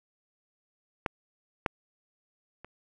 clicks, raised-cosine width 0.5 ms, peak -13 / -11 / -29 dBFS, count 3, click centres 1.062 / 1.662 / 2.646 s, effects none

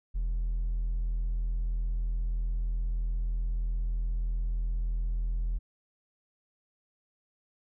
sine tone with hard clipping, 41.58 Hz, E1, 16 cents sharp, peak -28 dBFS, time 0.14-5.59 s, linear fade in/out 20 ms, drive 2 dB, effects none

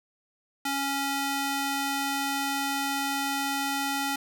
square tone with high-pass filter, 277.2 Hz, C#4, in tune, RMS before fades -29 dBFS, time 0.65-4.16 s, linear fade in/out 5 ms, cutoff 570 Hz, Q 0.57, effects 9-bit

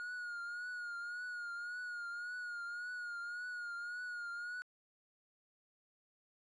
triangle tone with vibrato, 1436 Hz, F6, 48 cents sharp, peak -39 dBFS, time 0-4.62 s, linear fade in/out 0 ms, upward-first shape triangle, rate 1.8 Hz, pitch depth 56 cents each way, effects resampled to 24000 Hz

